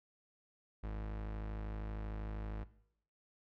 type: tone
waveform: 40% pulse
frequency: 52.8 Hz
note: G#1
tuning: 29 cents sharp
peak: -38 dBFS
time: 0.83-2.64 s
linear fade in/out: 10 ms
effects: noise-tail reverb RT60 0.7 s tail -17 dB re dry + low-pass 2000 Hz 12 dB/octave